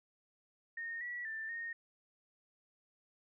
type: tone with pitch steps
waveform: sine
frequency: 1843 / 1939 / 1777 / 1849 Hz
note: A#6 / B6 / A6 / A#6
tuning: -20 / -32 / +17 / -15 cents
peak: -39 dBFS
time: 0.77-1.73 s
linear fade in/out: 5 ms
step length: 240 ms
effects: none